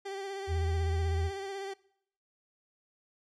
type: tone with vibrato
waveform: 30% pulse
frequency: 392 Hz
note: G4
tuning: in tune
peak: -34 dBFS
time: 0.05-1.74 s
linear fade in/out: 10 ms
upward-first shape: sine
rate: 16 Hz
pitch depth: 31 cents each way
type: tone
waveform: sine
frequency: 82.41 Hz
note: E2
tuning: in tune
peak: -28 dBFS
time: 0.47-1.31 s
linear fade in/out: 50 ms
effects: noise-tail reverb RT60 0.7 s tail -22 dB re dry + low-pass 7000 Hz 12 dB/octave